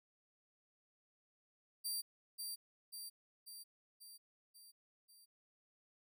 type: tone with echo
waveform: 15% pulse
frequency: 4703 Hz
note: D8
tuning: 2 cents sharp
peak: -32 dBFS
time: 1.84-2.02 s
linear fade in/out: 20 ms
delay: 540 ms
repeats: 6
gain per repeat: -4 dB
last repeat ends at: 5.26 s
effects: none